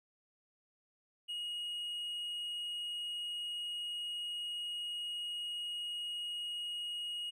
triangle tone, 2883 Hz, F#7, 46 cents flat, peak -36 dBFS, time 1.28-7.31 s, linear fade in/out 20 ms, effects none

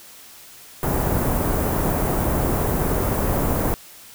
pink band-stop noise, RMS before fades -21 dBFS, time 0.83-3.74 s, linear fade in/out 0 ms, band 1000 to 16000 Hz, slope 12 dB/octave, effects white hiss -44 dBFS RMS until 4.14 s

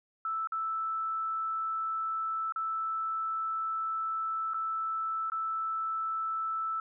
sine tone with dropouts, 1318 Hz, E6, 1 cent flat, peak -30 dBFS, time 0.25-6.8 s, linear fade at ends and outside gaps 2 ms, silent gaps 0.473-0.521 / 2.523-2.56 / 4.536-4.543 / 5.3-5.319 s, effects none

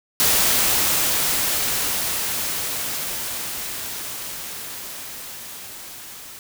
white noise with level ramp, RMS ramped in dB -17 to -39 dBFS, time 0.2-6.39 s, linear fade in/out 0 ms, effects none

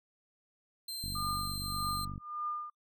sawtooth tone, 4132 Hz, C8, 22 cents flat, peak -35 dBFS, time 0.88-2.05 s, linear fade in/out 5 ms
click train, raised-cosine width 5 ms, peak -30 dBFS, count 56, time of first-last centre 1.04-2.179 s, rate 48.3 Hz
sine tone with tremolo, 1208 Hz, D6, 48 cents sharp, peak -32 dBFS, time 1.15-2.7 s, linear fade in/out 5 ms, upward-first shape triangle, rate 1.7 Hz, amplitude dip 100%
effects noise-tail reverb RT60 0.1 s tail -26 dB re dry

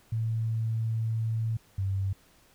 sine tone pair in turn, 112.4 / 96.94 Hz, A2 / G2, +37 / -19 cents, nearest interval minor third, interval 256 cents, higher first, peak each -26 dBFS, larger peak neither, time 0.12-1.57 / 1.78-2.13 s, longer first, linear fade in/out 5 ms, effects pink hiss -61 dBFS RMS until 2.54 s

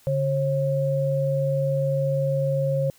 sine tone pair together, 143.03 / 540 Hz, D3 / C#5, -45 / -45 cents, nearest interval octave + major seventh, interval 2300 cents, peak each -23 dBFS, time 0.07-2.9 s, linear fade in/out 0 ms, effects white hiss -56 dBFS RMS until 2.98 s

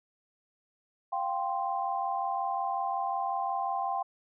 sine chord, F suspended second, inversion none, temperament equal, 698.5 / 784 / 1046.5 Hz, F5 / G5 / C6, 0 / 0 / 0 cents, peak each -35 / -31 / -34 dBFS, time 1.12-4.03 s, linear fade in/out 10 ms, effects none

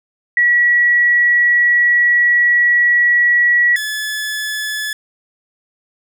sine / sawtooth tone pair in turn, 1930 / 1719.4 Hz, B6 / A6, -40 / -40 cents, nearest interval major second, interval 200 cents, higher first, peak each -9 / -16 dBFS, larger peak first, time 0.37-3.76 / 3.76-4.93 s, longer first, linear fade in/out 2 ms, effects none

